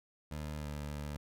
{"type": "tone with pitch glide", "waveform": "20% pulse", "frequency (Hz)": [75.5, 73.48], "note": ["D2", "D2"], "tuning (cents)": [48, 2], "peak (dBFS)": -34, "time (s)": [0.31, 1.17], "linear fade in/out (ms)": 5, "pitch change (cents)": -46, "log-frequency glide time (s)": [0.57, 0.7], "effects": []}